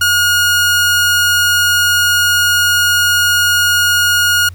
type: tone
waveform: sawtooth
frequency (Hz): 1435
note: F6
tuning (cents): +47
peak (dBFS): -6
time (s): 0.01-4.49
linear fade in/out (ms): 5
effects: added 89 Hz sine -29 dBFS peak until 4.54 s + pink hiss -49 dBFS RMS until 4.54 s